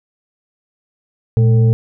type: tone with frequency modulation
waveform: sine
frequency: 116.5 Hz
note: A#2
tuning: 1 cent flat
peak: -8 dBFS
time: 1.37-1.73 s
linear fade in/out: 0 ms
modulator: 330 Hz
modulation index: 0.41
effects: none